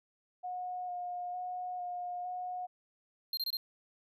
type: tone with vibrato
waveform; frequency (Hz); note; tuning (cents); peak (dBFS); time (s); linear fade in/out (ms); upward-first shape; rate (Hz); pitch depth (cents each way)
sine; 720; F#5; -47; -36; 0.43-2.67; 20; square; 1.1; 14
type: tone bursts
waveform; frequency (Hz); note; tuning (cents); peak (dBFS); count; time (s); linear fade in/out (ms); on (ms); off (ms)
square; 4186; C8; 0; -33; 4; 3.33-3.57; 2; 42; 24
effects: none